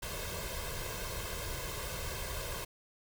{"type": "noise with comb filter", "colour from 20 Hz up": "pink", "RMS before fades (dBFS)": -39, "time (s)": [0.02, 2.65], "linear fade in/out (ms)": 10, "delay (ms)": 1.9, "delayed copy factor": 0.75, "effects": []}